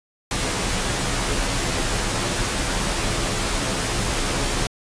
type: noise with comb filter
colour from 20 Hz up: pink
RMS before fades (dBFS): -23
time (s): 0.31-4.67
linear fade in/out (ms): 2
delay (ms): 13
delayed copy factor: -0.55
effects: resampled to 22050 Hz